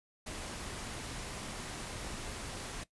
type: noise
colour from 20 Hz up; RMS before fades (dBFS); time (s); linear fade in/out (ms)
pink; -42; 0.26-2.84; 10
effects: noise-tail reverb RT60 0.1 s tail -17 dB re dry + resampled to 24000 Hz